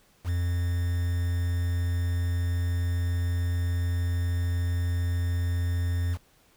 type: tone with quantisation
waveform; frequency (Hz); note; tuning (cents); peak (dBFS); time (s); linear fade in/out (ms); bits
triangle; 87.31; F2; 0; -22; 0.24-6.18; 50; 7
effects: pink hiss -62 dBFS RMS until 6.56 s